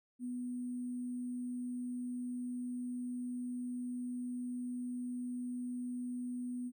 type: tone with sample-and-hold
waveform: sine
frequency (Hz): 246.9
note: B3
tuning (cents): 0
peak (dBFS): -37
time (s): 0.19-6.72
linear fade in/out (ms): 50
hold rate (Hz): 8820
effects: none